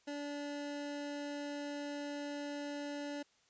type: tone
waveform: 25% pulse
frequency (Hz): 289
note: D4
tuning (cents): -28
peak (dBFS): -36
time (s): 0.07-3.23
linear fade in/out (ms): 10
effects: white hiss -71 dBFS RMS until 3.49 s + resampled to 16000 Hz